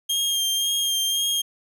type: tone with vibrato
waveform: sawtooth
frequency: 3213 Hz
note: G7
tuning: 42 cents sharp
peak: -18 dBFS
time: 0.09-1.42 s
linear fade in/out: 10 ms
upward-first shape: sine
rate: 1.9 Hz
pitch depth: 21 cents each way
effects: none